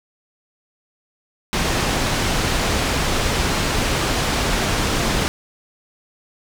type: low-pass noise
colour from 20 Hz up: pink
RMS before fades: -20 dBFS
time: 1.53-5.28 s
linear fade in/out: 0 ms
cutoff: 7000 Hz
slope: 12 dB/octave
effects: none